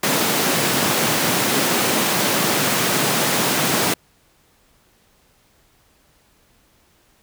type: high-pass noise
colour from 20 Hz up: pink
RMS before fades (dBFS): -19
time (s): 0.03-3.94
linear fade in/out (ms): 5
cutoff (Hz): 150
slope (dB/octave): 24
effects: pink hiss -58 dBFS RMS until 7.22 s